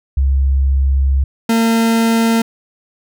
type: tone pair in turn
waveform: sine / 40% pulse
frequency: 67.7 / 227.7 Hz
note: C#2 / A#3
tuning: -40 / -40 cents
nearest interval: octave + major sixth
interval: 2100 cents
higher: second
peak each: -10 dBFS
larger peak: neither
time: 0.17-1.24 / 1.49-2.42 s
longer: first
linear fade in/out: 5 ms
effects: none